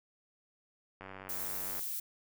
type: click train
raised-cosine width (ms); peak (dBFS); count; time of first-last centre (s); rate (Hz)
0.5; -31; 76; 1.01-1.793; 95.8
type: noise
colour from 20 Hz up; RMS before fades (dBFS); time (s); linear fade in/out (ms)
violet; -38; 1.29-2; 5
effects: none